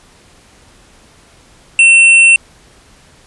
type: tone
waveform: square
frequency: 2700 Hz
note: E7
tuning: 41 cents sharp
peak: -4 dBFS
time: 1.79-2.36 s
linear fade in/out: 2 ms
effects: pink hiss -45 dBFS RMS until 3.26 s + resampled to 24000 Hz